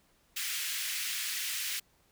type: high-pass noise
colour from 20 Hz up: pink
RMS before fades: -35 dBFS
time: 0.36-1.8 s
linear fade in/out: 10 ms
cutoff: 1900 Hz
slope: 24 dB/octave
effects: pink hiss -68 dBFS RMS until 2.11 s